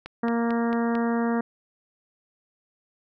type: click train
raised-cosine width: 0.3 ms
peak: -20 dBFS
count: 5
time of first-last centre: 0.06-0.953 s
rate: 4.48 Hz
type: harmonic tone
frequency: 233.1 Hz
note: A#3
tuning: in tune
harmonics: 1 / 2 / 3 / 4 / 5 / 6 / 7 / 8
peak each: -23 / -29 / -33 / -35 / -37 / -39 / -40 / -41 dBFS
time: 0.23-1.41 s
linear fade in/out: 5 ms
effects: none